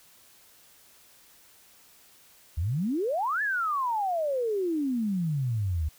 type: exponential two-way sweep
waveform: sine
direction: up then down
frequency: 72.6 to 1760 to 72.6 Hz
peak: -25 dBFS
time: 2.57-5.89 s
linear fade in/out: 10 ms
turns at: 3.42 s
effects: white hiss -57 dBFS RMS until 5.98 s